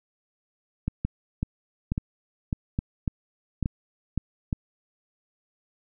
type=two click trains; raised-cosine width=5 ms; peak=-13 / -13 dBFS; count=5 / 7; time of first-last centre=1.05-4.528 / 0.88-4.177 s; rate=1.15 / 1.82 Hz; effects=none